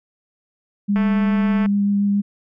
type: tone with vibrato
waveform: sine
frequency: 201.8 Hz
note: G#3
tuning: 49 cents flat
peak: -15 dBFS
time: 0.88-2.22 s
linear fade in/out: 20 ms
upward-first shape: sine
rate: 7.1 Hz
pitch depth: 9 cents each way
type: click train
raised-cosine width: 0.5 ms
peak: -15 dBFS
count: 155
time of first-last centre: 0.96-1.66 s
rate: 220 Hz
effects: none